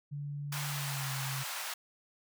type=tone with pitch glide; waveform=sine; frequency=144.2 to 134.54 Hz; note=D3 to C3; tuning=-31 to +49 cents; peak=-36 dBFS; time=0.11-1.44 s; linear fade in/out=20 ms; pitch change=-120 cents; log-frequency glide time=0.71-1.12 s
type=high-pass noise; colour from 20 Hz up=pink; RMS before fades=-39 dBFS; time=0.52-1.74 s; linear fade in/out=5 ms; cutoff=800 Hz; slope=24 dB/octave
effects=none